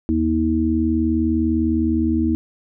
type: harmonic tone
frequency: 79.8 Hz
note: D#2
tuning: 44 cents sharp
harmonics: 1 / 3 / 4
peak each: -23 / -20 / -19 dBFS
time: 0.09-2.35 s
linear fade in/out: 0 ms
effects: none